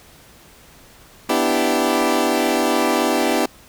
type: chord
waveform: 20% pulse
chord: E minor seventh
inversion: second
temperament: equal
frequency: 246.9 / 293.7 / 329.6 / 392 Hz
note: B3 / D4 / E4 / G4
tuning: 0 / 0 / 0 / 0 cents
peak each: -17 dBFS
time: 1.29-3.46 s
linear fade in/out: 5 ms
effects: pink hiss -47 dBFS RMS until 3.68 s